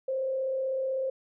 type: tone with frequency modulation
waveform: sine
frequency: 528 Hz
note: C5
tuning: 16 cents sharp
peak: -27 dBFS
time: 0.08-1.1 s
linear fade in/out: 5 ms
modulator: 36 Hz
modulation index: 0.29
effects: none